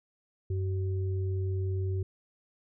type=tone pair together; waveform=sine; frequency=95 / 377.7 Hz; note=F#2 / F#4; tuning=+46 / +36 cents; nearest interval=2 octaves; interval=2390 cents; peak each=-28 / -38 dBFS; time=0.5-2.03 s; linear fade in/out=5 ms; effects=none